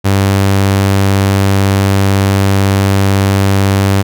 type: tone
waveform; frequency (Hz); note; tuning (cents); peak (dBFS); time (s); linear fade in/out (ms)
sawtooth; 98; G2; 0; -4; 0.04-4.03; 20
effects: none